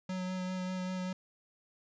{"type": "tone with vibrato", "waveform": "square", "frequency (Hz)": 184.5, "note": "F#3", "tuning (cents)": -5, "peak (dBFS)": -35, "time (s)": [0.09, 1.13], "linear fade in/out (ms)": 5, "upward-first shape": "sine", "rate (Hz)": 5.1, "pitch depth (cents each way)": 14, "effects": ["resampled to 16000 Hz", "12-bit"]}